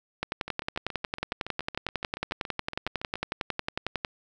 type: two click trains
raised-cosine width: 0.3 ms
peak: -12 / -20 dBFS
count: 43 / 20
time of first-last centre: 0.23-4.048 / 0.48-3.156 s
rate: 11 / 7.1 Hz
effects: none